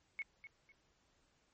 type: tone with echo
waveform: sine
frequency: 2200 Hz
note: C#7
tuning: 14 cents flat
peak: -38 dBFS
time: 0.19-0.22 s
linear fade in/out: 0 ms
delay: 250 ms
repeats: 2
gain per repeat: -11 dB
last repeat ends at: 0.72 s
effects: pink hiss -75 dBFS RMS until 1.53 s + MP3 32 kbps